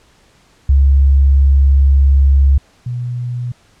sine tone pair in turn, 68.7 / 122.32 Hz, C#2 / B2, -15 / -16 cents, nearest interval minor seventh, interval 999 cents, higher second, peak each -6 / -18 dBFS, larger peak first, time 0.69-2.58 / 2.86-3.52 s, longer first, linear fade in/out 5 ms, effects pink hiss -51 dBFS RMS until 3.8 s + low-pass 8000 Hz 12 dB/octave

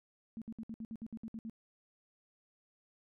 sine tone bursts, 224.4 Hz, A3, 34 cents sharp, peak -40 dBFS, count 11, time 0.37-1.497 s, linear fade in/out 0 ms, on 47 ms, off 61 ms, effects none

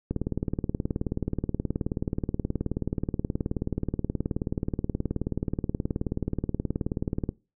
click train, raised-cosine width 3 ms, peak -14 dBFS, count 136, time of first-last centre 0.11-7.291 s, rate 18.8 Hz, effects noise-tail reverb RT60 0.3 s tail -22 dB re dry

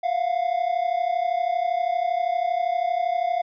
triangle tone pair together, 686 / 718.6 Hz, F5 / F5, -31 / +49 cents, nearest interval minor second, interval 80 cents, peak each -22 dBFS, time 0.03-3.42 s, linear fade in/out 10 ms, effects resampled to 11025 Hz

